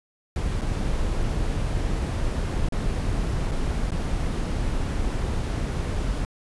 brown noise with dropouts, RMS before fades -25 dBFS, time 0.36-6.25 s, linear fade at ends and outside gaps 1 ms, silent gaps 0.612-0.617 / 2.687-2.723 / 3.513-3.517 / 3.907-3.918 s, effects resampled to 24000 Hz

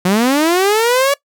sawtooth linear sweep, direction up, 174.61 to 572 Hz, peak -7 dBFS, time 0.05-1.14 s, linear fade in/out 5 ms, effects noise-tail reverb RT60 0.1 s tail -20 dB re dry

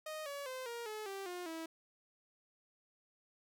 sawtooth tone with pitch steps, 621 / 566.2 / 516.2 / 470.6 / 429.1 / 391.2 / 356.7 / 325.2 Hz, D#5 / C#5 / C5 / A#4 / A4 / G4 / F4 / E4, -3 / +37 / -23 / +16 / -43 / -4 / +37 / -23 cents, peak -38 dBFS, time 0.06-1.66 s, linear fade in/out 5 ms, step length 200 ms, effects none

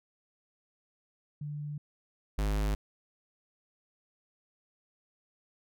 sine / square tone pair in turn, 147.6 / 51.53 Hz, D3 / G#1, +9 / -13 cents, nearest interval octave + tritone, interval 1822 cents, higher first, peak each -35 / -28 dBFS, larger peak second, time 1.41-1.78 / 2.38-2.75 s, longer neither, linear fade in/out 5 ms, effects none

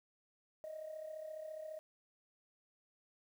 sine tone with amplitude modulation, 625 Hz, D#5, 8 cents sharp, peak -40 dBFS, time 0.64-1.79 s, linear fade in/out 0 ms, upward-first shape sine, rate 34.6 Hz, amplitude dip 65%, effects tanh soft clip ceiling -38 dBFS + 11-bit

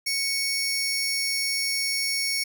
sawtooth tone pair together, 2217 / 5494 Hz, C#7 / F8, 0 / -29 cents, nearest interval octave + major third, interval 1571 cents, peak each -24 dBFS, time 0.06-2.44 s, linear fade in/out 10 ms, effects none

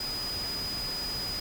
sine tone in noise, 4958 Hz, D#8, 7 cents flat, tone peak -32 dBFS, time 0-1.4 s, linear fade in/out 5 ms, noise pink, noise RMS -39 dBFS, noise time 0-1.4 s, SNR +4 dB, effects none

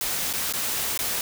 white noise with dropouts, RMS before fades -27 dBFS, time 0.01-1.21 s, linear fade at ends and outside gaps 1 ms, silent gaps 0.329-0.336 / 0.526-0.536 / 0.976-0.99 s, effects none

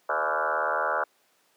sine tone with frequency modulation, 1000 Hz, B5, 21 cents sharp, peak -23 dBFS, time 0.09-1.04 s, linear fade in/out 5 ms, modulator 77.5 Hz, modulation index 6.6, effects pink hiss -65 dBFS RMS until 1.56 s + high-pass 400 Hz 12 dB/octave

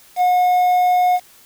triangle tone with quantisation, 723 Hz, F#5, 40 cents flat, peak -10 dBFS, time 0.16-1.2 s, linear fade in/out 50 ms, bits 6, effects white hiss -48 dBFS RMS until 1.45 s

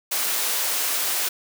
white high-pass noise, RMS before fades -24 dBFS, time 0.11-1.29 s, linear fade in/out 10 ms, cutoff 440 Hz, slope 12 dB/octave, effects none

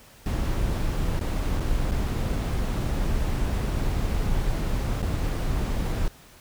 brown noise with dropouts, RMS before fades -25 dBFS, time 0.26-6.08 s, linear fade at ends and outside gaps 1 ms, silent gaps 1.193-1.211 / 1.599-1.605 / 1.911-1.918 / 5.019-5.027 s, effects pink hiss -51 dBFS RMS until 6.4 s

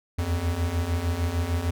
square beating tone pair, 80.6 / 87.2 Hz, E2 / F2, -38 / -2 cents, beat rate 6.6 Hz, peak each -30 / -26 dBFS, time 0.18-1.71 s, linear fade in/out 10 ms, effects none

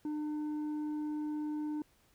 sine tone with tanh clipping, 301.4 Hz, D4, 45 cents sharp, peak -35 dBFS, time 0.05-1.82 s, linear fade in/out 2 ms, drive 5 dB, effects pink hiss -69 dBFS RMS until 2.14 s

